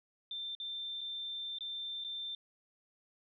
sine tone with dropouts, 3570 Hz, A7, 24 cents sharp, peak -38 dBFS, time 0.31-2.35 s, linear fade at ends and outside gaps 2 ms, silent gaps 0.551-0.6 / 1.009-1.013 / 1.586-1.607 / 2.04-2.046 s, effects none

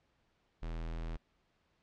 square tone, 41.05 Hz, E1, 6 cents flat, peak -38 dBFS, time 0.62-1.17 s, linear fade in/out 10 ms, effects pink hiss -75 dBFS RMS until 1.82 s + low-pass 4000 Hz 12 dB/octave

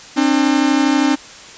45% pulse tone pair together, 267.8 / 300.3 Hz, C4 / D4, +40 / +39 cents, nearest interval major second, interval 199 cents, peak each -15 dBFS, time 0.16-1.16 s, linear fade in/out 20 ms, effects white hiss -37 dBFS RMS until 1.57 s + resampled to 16000 Hz

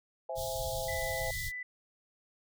sine chord, C augmented, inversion none, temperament equal, 523.3 / 659.3 / 830.6 Hz, C5 / E5 / G#5, 0 / 0 / 0 cents, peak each -38 / -38 / -41 dBFS, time 0.29-1.31 s, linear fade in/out 5 ms
pink band-stop noise, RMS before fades -39 dBFS, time 0.35-1.52 s, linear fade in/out 50 ms, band 140 to 3200 Hz, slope 96 dB/octave
sine tone, 1992 Hz, B6, 14 cents sharp, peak -37 dBFS, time 0.88-1.63 s, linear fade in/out 5 ms
effects none

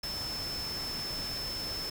sine tone in noise, 5274 Hz, E8, in tune, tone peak -35 dBFS, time 0.03-1.9 s, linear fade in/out 5 ms, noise pink, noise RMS -41 dBFS, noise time 0.03-1.9 s, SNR +3 dB, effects none

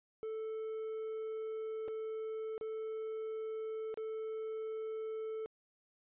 triangle tone with dropouts, 439.7 Hz, A4, 1 cent flat, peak -36 dBFS, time 0.23-5.46 s, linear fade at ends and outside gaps 0 ms, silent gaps 1.879-1.883 / 2.579-2.611 / 3.942-3.974 s, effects resampled to 8000 Hz

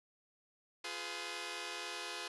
5% pulse chord, F diminished, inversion none, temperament just, 349.2 / 419.1 / 502.9 Hz, F4 / Ab4 / Cb5, 0 / +16 / +31 cents, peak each -34 dBFS, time 0.84-2.28 s, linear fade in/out 5 ms, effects resampled to 24000 Hz

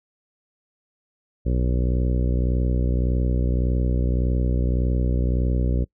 harmonic tone, 61.74 Hz, B1, in tune, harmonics 1 / 2 / 3 / 4 / 5 / 6 / 7 / 8 / 9, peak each -20 / -26 / -30 / -32 / -34 / -36 / -37 / -38 / -39 dBFS, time 1.45-5.85 s, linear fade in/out 20 ms, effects noise-tail reverb RT60 0.1 s tail -24 dB re dry

